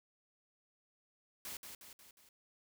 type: noise with echo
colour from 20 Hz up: white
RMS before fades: -45 dBFS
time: 1.45-1.57 s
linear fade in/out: 2 ms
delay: 180 ms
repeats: 4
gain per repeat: -5 dB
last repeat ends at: 2.29 s
effects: none